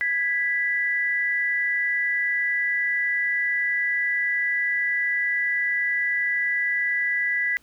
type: tone pair together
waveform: sine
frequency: 1655.4 / 1975.5 Hz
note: G#6 / B6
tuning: -6 / 0 cents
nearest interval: minor third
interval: 306 cents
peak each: -27 / -22 dBFS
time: 0.01-7.57 s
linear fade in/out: 0 ms
effects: pink hiss -59 dBFS RMS until 7.62 s

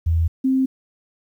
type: tone pair in turn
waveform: sine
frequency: 82.41 / 263.3 Hz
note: E2 / C4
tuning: 0 / +11 cents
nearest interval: octave + minor sixth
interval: 2011 cents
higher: second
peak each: -15 dBFS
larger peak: neither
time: 0.06-0.28 / 0.44-0.66 s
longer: neither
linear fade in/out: 10 ms
effects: 9-bit

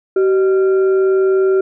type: tone with frequency modulation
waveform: sine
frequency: 382.5 Hz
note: G4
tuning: 42 cents flat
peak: -10 dBFS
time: 0.16-1.61 s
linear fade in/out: 5 ms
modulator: 999 Hz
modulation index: 0.26
effects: none

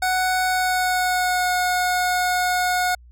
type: tone with pitch glide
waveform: 25% pulse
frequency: 741 to 725.8 Hz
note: F#5 to F#5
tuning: +2 to -34 cents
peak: -15 dBFS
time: 0.02-2.95 s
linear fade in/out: 5 ms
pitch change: -36 cents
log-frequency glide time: 0.47-1.52 s
effects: added 60 Hz sine -44 dBFS peak until 3.11 s

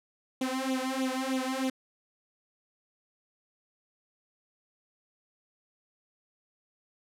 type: tone with flanger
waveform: sawtooth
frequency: 261.6 Hz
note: C4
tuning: in tune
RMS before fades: -31 dBFS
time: 0.41-1.7 s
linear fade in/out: 5 ms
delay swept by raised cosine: 0.29 to 2.89 ms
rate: 3.2 Hz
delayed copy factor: +0.9
effects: low-pass 12000 Hz 12 dB/octave

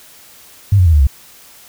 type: tone with pitch steps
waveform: sine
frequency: 100 / 90.65 / 82.17 / 74.48 / 67.52 Hz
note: G2 / F#2 / E2 / D2 / C#2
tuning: +35 / -35 / -5 / +25 / -45 cents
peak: -6 dBFS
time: 0.72-1.07 s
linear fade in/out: 5 ms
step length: 70 ms
effects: white hiss -42 dBFS RMS until 1.68 s

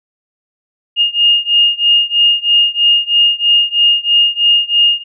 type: beating tone pair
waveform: sine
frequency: 2838 / 2841.1 Hz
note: F7 / F7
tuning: +27 / +29 cents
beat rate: 3.1 Hz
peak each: -11 / -12 dBFS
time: 0.96-5.04 s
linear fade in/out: 50 ms
effects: none

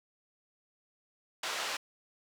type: band-pass noise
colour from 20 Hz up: pink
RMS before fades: -36 dBFS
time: 1.43-1.77 s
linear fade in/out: 5 ms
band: 860 to 6000 Hz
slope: 12 dB/octave
effects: none

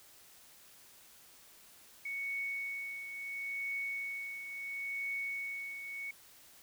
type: tone with tremolo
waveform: sine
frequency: 2222 Hz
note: C#7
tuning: 4 cents sharp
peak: -34 dBFS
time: 2.05-6.11 s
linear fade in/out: 5 ms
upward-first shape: triangle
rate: 0.73 Hz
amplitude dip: 60%
effects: white hiss -59 dBFS RMS until 6.62 s

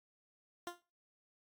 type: tone with exponential decay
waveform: 15% pulse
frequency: 349.2 Hz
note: F4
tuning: in tune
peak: -31 dBFS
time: 0.67-0.82 s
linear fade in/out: 1 ms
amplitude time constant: 31 ms
effects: noise-tail reverb RT60 0.3 s tail -17 dB re dry + MP3 96 kbps

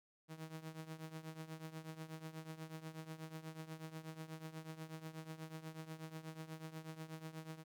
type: tone with tremolo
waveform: sawtooth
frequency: 159.1 Hz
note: D#3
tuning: 39 cents sharp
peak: -40 dBFS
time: 0.28-7.64 s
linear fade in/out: 50 ms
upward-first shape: triangle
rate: 8.2 Hz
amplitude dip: 85%
effects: none

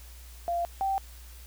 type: tone pair in turn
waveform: sine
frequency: 690 / 778.3 Hz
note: F5 / G5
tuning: -21 / -13 cents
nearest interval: major second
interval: 208 cents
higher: second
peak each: -26 / -25 dBFS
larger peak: second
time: 0.48-0.65 / 0.81-0.98 s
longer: neither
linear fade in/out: 0 ms
effects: added 60 Hz sine -45 dBFS peak until 1.46 s + white hiss -53 dBFS RMS until 1.46 s

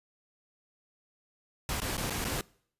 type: noise with dropouts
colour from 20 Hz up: pink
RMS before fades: -33 dBFS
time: 1.69-2.41 s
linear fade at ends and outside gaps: 1 ms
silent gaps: 1.802-1.818 / 1.969-1.978 / 2.098-2.105 / 2.244-2.25 s
effects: noise-tail reverb RT60 0.6 s tail -24 dB re dry + resampled to 32000 Hz

